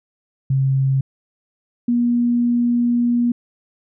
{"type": "tone pair in turn", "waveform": "sine", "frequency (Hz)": [134.5, 239.7], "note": ["C3", "A#3"], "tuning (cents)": [48, 48], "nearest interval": "minor seventh", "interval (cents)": 1000, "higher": "second", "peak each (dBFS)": -14, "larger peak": "neither", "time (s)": [[0.5, 1.01], [1.88, 3.32]], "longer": "second", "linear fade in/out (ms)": 5, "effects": []}